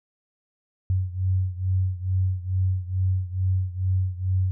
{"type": "beating tone pair", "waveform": "sine", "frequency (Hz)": [92.5, 94.8], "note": ["F#2", "F#2"], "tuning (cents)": [0, 43], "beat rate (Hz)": 2.3, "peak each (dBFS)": [-23, -26], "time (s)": [0.9, 4.51], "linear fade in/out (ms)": 0, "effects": []}